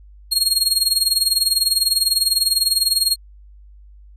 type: tone with tremolo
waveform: sawtooth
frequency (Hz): 4269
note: C8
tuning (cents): +34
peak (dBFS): -9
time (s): 0.31-3.16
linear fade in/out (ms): 20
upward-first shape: sine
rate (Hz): 20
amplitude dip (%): 80
effects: added 50 Hz sine -41 dBFS peak until 4.16 s + resampled to 32000 Hz